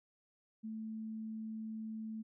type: tone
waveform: sine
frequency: 219.9 Hz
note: A3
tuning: 1 cent flat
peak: -40 dBFS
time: 0.63-2.23 s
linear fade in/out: 20 ms
effects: none